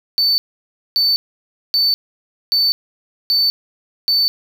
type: tone bursts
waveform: triangle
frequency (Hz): 4524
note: C#8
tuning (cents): +34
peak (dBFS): -11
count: 6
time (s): 0.18-4.28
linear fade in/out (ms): 0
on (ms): 200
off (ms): 580
effects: none